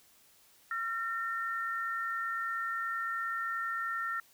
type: tone pair together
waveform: sine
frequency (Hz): 1365 / 1822.1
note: F6 / A#6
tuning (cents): -40 / -40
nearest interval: perfect fourth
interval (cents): 500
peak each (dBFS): -34 / -36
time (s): 0.71-4.2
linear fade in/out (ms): 2
effects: white hiss -63 dBFS RMS until 4.33 s